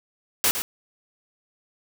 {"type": "noise with echo", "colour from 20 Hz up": "white", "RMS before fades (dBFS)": -20, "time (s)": [0.44, 0.51], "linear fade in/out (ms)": 0, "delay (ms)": 110, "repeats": 1, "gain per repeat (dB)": -8, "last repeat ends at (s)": 0.62, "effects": []}